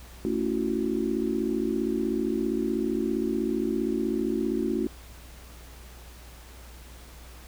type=chord; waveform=sine; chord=F# minor seventh; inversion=first; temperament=just; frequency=222 / 277.5 / 333 / 370 Hz; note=A3 / C#4 / E4 / F#4; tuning=+16 / +2 / +18 / 0 cents; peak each=-30 dBFS; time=0.25-4.87 s; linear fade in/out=0 ms; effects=added 60 Hz sine -45 dBFS peak until 7.47 s + pink hiss -50 dBFS RMS until 7.47 s